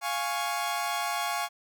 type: chord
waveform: sawtooth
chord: Db major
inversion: first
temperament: equal with one note detuned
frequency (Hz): 700.5 / 830.6 / 1108.7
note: F5 / Ab5 / Db6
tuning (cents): +5 / 0 / 0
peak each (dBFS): -29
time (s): 0.01-1.49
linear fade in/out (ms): 50
effects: none